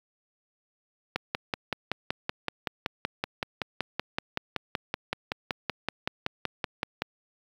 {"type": "click train", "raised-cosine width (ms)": 0.3, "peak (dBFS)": -11, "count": 32, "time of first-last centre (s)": [1.16, 7.02], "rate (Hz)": 5.29, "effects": ["high-pass 80 Hz 12 dB/octave", "8-bit"]}